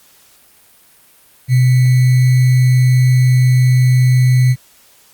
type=tone with sample-and-hold; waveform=sine; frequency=127.1 Hz; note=C3; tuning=50 cents flat; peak=-7 dBFS; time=1.48-4.56 s; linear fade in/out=50 ms; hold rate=2100 Hz; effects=white hiss -48 dBFS RMS until 5.13 s + Opus 48 kbps